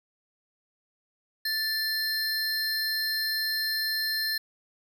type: tone pair together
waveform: square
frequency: 1760 / 4186 Hz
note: A6 / C8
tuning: 0 / 0 cents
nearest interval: octave + minor third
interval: 1500 cents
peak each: -31 / -29 dBFS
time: 1.45-4.38 s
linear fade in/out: 5 ms
effects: none